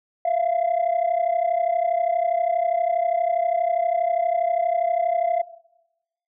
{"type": "tone pair together", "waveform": "sine", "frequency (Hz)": [668.6, 701], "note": ["E5", "F5"], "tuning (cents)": [24, 6], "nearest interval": "minor second", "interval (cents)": 82, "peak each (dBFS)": -20, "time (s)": [0.25, 5.42], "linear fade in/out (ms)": 5, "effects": ["noise-tail reverb RT60 0.9 s tail -19 dB re dry", "tanh soft clip ceiling -15 dBFS"]}